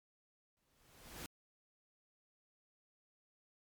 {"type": "noise with exponential growth", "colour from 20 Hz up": "pink", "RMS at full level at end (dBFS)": -45, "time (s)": [0.57, 1.26], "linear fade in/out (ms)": 0, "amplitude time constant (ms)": 150, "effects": ["MP3 96 kbps"]}